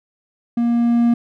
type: tone with level ramp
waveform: triangle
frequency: 236 Hz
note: A#3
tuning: 22 cents sharp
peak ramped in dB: -13 to -9 dBFS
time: 0.57-1.14 s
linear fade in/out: 5 ms
effects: none